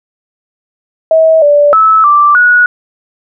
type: tone with pitch steps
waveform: sine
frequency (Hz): 643 / 583 / 1303 / 1173 / 1460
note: E5 / D5 / E6 / D6 / F#6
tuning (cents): -43 / -13 / -20 / -2 / -24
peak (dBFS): -3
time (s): 1.11-2.66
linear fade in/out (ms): 2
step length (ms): 310
effects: none